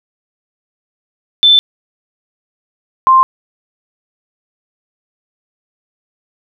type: tone pair in turn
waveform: sine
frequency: 3531 / 1049.8 Hz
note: A7 / C6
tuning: +5 / +5 cents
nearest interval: octave + major sixth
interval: 2100 cents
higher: first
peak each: -4 dBFS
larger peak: neither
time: 1.43-1.59 / 3.07-3.23 s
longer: neither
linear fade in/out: 0 ms
effects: none